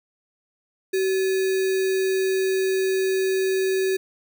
sine tone with sample-and-hold, 379.8 Hz, F#4, 45 cents sharp, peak -19 dBFS, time 0.93-3.97 s, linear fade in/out 10 ms, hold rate 2100 Hz, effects none

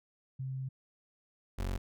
sine / 30% pulse tone pair in turn, 132 / 46 Hz, C3 / F#1, +16 / -9 cents, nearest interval octave + tritone, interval 1825 cents, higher first, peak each -35 / -30 dBFS, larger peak second, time 0.39-0.69 / 1.58-1.78 s, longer first, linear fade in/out 10 ms, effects none

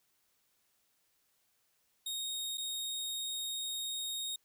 sawtooth tone with dropouts, 3729 Hz, A#7, in tune, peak -33 dBFS, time 2.06-4.36 s, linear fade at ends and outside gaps 5 ms, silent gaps 2.574-2.579 s, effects white hiss -75 dBFS RMS until 4.44 s

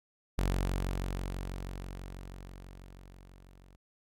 sawtooth tone with level ramp, 46.15 Hz, F#1, 4 cents flat, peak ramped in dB -23 to -52 dBFS, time 0.38-3.76 s, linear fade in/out 0 ms, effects AAC 64 kbps

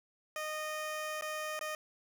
15% pulse tone with dropouts, 616 Hz, D#5, 17 cents flat, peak -30 dBFS, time 0.36-1.75 s, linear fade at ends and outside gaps 1 ms, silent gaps 1.211-1.222 / 1.592-1.611 s, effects none

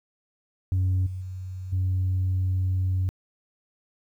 sine tone with level steps, 93 Hz, F#2, 9 cents sharp, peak -18 / -30 / -32 / -20 dBFS, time 0.72-3.09 s, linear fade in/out 0 ms, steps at 1.06 / 1.21 / 1.72 s, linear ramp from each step 10 ms, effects tanh soft clip ceiling -19 dBFS + 10-bit

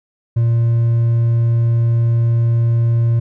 triangle tone with hard clipping, 116.54 Hz, A#2, in tune, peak -12 dBFS, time 0.36-3.2 s, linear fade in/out 10 ms, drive 5 dB, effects none

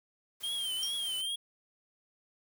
white noise, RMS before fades -50 dBFS, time 0.4-1.22 s, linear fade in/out 10 ms
square tone with vibrato, 3171 Hz, G7, 19 cents sharp, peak -33 dBFS, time 0.43-1.36 s, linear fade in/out 10 ms, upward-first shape triangle, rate 2.4 Hz, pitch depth 100 cents each way
sine tone with exponential decay, 5588 Hz, F8, in tune, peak -31 dBFS, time 0.83-1 s, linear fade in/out 1 ms, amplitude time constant 36 ms
effects none

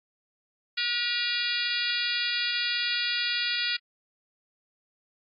harmonic tone with a mistuned harmonic, 481.7 Hz, B4, 43 cents flat, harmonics 3 / 4 / 5 / 6 / 7 / 8 / 9 / 10, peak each -34 / -34 / -34 / -34 / -34 / -34 / -34 / -34 dBFS, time 0.77-3.77 s, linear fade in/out 10 ms, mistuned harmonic 6, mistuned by -53 cents, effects AAC 32 kbps

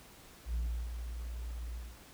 sine tone with ADSR envelope, 58.27 Hz, A#1, in tune, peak -28 dBFS, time 0.45-1.99 s, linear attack 100 ms, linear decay 350 ms, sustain -9 dB, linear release 250 ms, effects tanh soft clip ceiling -30 dBFS + pink hiss -56 dBFS RMS until 2.13 s

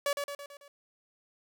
sawtooth tone with echo, 570 Hz, C#5, 48 cents sharp, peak -23 dBFS, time 0.06-0.13 s, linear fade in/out 2 ms, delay 110 ms, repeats 5, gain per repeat -5 dB, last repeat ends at 0.68 s, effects none

